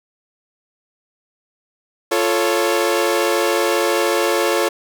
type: chord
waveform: sawtooth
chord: F augmented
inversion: none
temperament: equal with one note detuned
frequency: 347 / 440 / 554.4 Hz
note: F4 / A4 / C#5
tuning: -11 / 0 / 0 cents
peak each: -16 dBFS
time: 2.11-4.69 s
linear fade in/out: 10 ms
effects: none